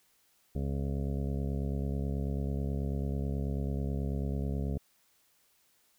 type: harmonic tone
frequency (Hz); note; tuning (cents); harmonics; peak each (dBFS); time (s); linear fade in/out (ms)
69.2; C#2; -2; 1 / 2 / 3 / 4 / 6 / 7 / 8 / 9 / 10; -33 / -35 / -38 / -43 / -44 / -49 / -49 / -53 / -54; 0.55-4.78; 5
effects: white hiss -69 dBFS RMS until 5.98 s